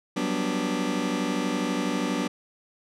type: chord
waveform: sawtooth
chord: G major seventh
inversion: third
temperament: just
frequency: 183.75 / 196 / 245 / 294 Hz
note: F#3 / G3 / B3 / D4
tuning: -12 / 0 / -14 / +2 cents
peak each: -28 / -28 / -25 / -25 dBFS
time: 0.16-2.28 s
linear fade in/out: 10 ms
effects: low-pass 8000 Hz 12 dB/octave